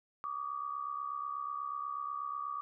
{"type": "tone pair together", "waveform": "sine", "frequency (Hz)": [1147, 1215.2], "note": ["D6", "D#6"], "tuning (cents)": [-41, -41], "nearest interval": "minor second", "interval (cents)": 100, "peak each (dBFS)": [-38, -40], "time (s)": [0.24, 2.61], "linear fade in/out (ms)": 0, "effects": []}